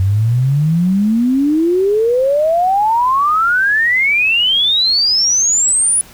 sine exponential sweep, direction up, 92.5 to 10040 Hz, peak -10 dBFS, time 0-6.01 s, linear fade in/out 0 ms, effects pink hiss -40 dBFS RMS until 6.13 s

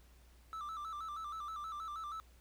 triangle tone with vibrato, 1244.5 Hz, D#6, in tune, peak -39 dBFS, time 0.53-2.2 s, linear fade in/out 0 ms, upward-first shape square, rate 6.3 Hz, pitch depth 88 cents each way, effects added 60 Hz sine -60 dBFS peak until 2.4 s + pink hiss -68 dBFS RMS until 2.4 s

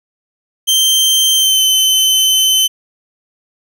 sawtooth tone with pitch glide, 3136 to 3061 Hz, G7 to G7, 0 to -42 cents, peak -6 dBFS, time 0.67-2.68 s, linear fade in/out 20 ms, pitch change -42 cents, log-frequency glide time 1.35-1.62 s, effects none

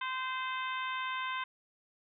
harmonic tone, 517 Hz, C5, 21 cents flat, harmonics 2 / 3 / 4 / 5 / 6 / 7, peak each -36 / -40 / -42 / -44 / -46 / -47 dBFS, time 0.01-1.44 s, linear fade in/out 5 ms, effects none

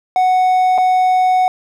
triangle tone with dropouts, 740 Hz, F#5, in tune, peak -8 dBFS, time 0.16-1.48 s, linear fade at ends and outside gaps 1 ms, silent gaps 0.779-0.783 s, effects none

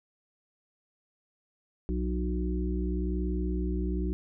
harmonic tone with a mistuned harmonic, 61 Hz, B1, 21 cents flat, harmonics 1 / 3 / 5 / 6, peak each -29 / -34 / -36 / -37 dBFS, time 1.89-4.13 s, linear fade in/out 0 ms, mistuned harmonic 1, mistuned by +26 cents, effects none

